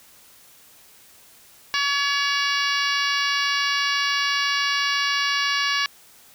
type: harmonic tone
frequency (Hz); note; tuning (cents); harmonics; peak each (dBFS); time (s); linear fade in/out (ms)
566; C#5; +36; 2 / 3 / 4 / 5 / 6 / 7 / 8 / 9 / 10; -27 / -25 / -28 / -28 / -32 / -32 / -30 / -32 / -35; 1.74-5.86; 0
effects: white hiss -51 dBFS RMS until 6.34 s